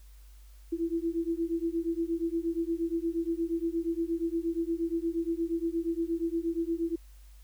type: beating tone pair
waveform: sine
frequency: 329.6 / 338.1 Hz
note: E4 / E4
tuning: 0 / +44 cents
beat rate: 8.5 Hz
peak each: -31 / -31 dBFS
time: 0.72-6.96 s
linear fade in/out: 10 ms
effects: added 50 Hz sine -49 dBFS peak until 7.43 s + white hiss -64 dBFS RMS until 7.43 s